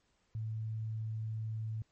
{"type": "tone", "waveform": "sine", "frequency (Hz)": 110.2, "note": "A2", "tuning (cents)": 3, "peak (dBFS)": -35, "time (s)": [0.35, 1.82], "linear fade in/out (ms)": 0, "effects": ["pink hiss -75 dBFS RMS until 1.91 s", "MP3 32 kbps"]}